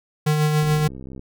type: tone with tremolo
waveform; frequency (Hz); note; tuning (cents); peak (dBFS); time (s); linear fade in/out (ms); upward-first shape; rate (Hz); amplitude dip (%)
square; 152; D#3; -40; -16; 0.26-0.88; 10; sine; 7; 35
type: click train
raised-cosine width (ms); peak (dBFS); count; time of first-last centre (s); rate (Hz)
3; -24; 38; 0.63-1.194; 65.6
effects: none